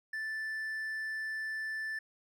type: tone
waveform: triangle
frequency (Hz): 1760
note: A6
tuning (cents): 0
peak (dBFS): -33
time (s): 0.13-1.99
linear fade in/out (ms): 5
effects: none